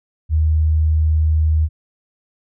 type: tone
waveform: sine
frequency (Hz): 78.2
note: D#2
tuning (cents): +9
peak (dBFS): -12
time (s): 0.29-1.69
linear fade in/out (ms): 50
effects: none